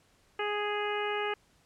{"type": "harmonic tone", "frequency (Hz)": 415.3, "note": "G#4", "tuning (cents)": 0, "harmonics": [1, 2, 3, 4, 5, 6, 7], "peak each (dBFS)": [-33, -36, -38, -39, -40, -41, -41], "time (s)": [0.39, 1.34], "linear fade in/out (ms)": 5, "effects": ["pink hiss -66 dBFS RMS until 1.65 s", "low-pass 10000 Hz 12 dB/octave"]}